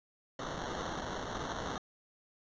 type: noise with sample-and-hold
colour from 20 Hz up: white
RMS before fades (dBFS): -39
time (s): 0.39-1.78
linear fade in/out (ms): 2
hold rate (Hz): 2450
effects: resampled to 16000 Hz